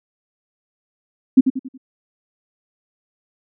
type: tone with echo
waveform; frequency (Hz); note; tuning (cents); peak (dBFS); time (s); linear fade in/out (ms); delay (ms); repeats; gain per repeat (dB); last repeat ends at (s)
sine; 261.6; C4; 0; -4; 1.37-1.41; 10; 92; 4; -8; 1.778
effects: none